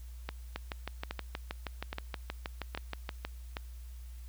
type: two click trains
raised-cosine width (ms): 0.3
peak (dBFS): -20 / -20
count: 18 / 5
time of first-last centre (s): 0.56-3.25 / 0.29-3.569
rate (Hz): 6.32 / 1.22
effects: added 60 Hz sine -43 dBFS peak until 4.28 s + white hiss -62 dBFS RMS until 4.28 s